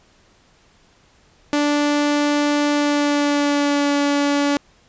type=tone with pitch glide; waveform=sawtooth; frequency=292.4 to 286.2 Hz; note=D4 to D4; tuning=-7 to -45 cents; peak=-12 dBFS; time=1.53-4.57 s; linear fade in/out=0 ms; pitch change=-38 cents; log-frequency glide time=2.71-3.93 s; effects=pink hiss -55 dBFS RMS until 4.88 s + resampled to 16000 Hz